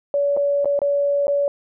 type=tone with dropouts; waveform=sine; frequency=569 Hz; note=C#5; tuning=45 cents sharp; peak=-16 dBFS; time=0.14-1.48 s; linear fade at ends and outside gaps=1 ms; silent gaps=0.366-0.372 / 0.646-0.656 / 0.791-0.817 / 1.27-1.28 s; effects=none